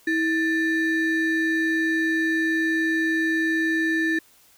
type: ring-modulated tone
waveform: triangle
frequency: 1046.5 Hz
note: C6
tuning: in tune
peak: -15 dBFS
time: 0.07-4.19 s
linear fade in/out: 5 ms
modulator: 723 Hz
effects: white hiss -56 dBFS RMS until 4.57 s